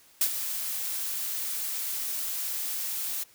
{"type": "noise with ADSR envelope", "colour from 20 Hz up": "blue", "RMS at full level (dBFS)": -22, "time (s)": [0.21, 3.24], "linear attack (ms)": 3, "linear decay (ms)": 74, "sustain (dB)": -10, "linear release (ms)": 13, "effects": ["white hiss -58 dBFS RMS until 3.34 s"]}